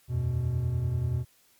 triangle chord, E suspended second, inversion none, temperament just, 82.41 / 92.71 / 123.61 Hz, E2 / F#2 / B2, 0 / +4 / +2 cents, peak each -30 / -31 / -25 dBFS, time 0.08-1.25 s, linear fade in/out 50 ms, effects white hiss -63 dBFS RMS until 1.59 s + MP3 96 kbps

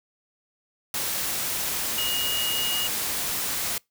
sine tone in noise, 2872 Hz, F7, 48 cents sharp, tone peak -26 dBFS, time 1.98-2.87 s, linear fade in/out 2 ms, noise white, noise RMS -28 dBFS, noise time 0.94-3.78 s, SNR -1 dB, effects noise-tail reverb RT60 0.2 s tail -26 dB re dry

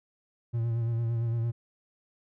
triangle tone with vibrato, 116 Hz, A#2, 8 cents flat, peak -24 dBFS, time 0.53-1.52 s, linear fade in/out 20 ms, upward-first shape sine, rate 8.8 Hz, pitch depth 35 cents each way, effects none

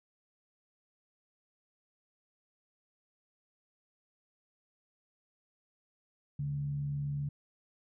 sine tone with frequency modulation, 143.5 Hz, D3, 40 cents flat, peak -32 dBFS, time 6.39-7.29 s, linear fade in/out 5 ms, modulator 67.7 Hz, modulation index 0.24, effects none

